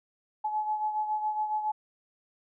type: beating tone pair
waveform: sine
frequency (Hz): 853 / 860.2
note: G#5 / A5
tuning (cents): +46 / -39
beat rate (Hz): 7.2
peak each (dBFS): -28 / -36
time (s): 0.44-1.72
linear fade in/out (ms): 10
effects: none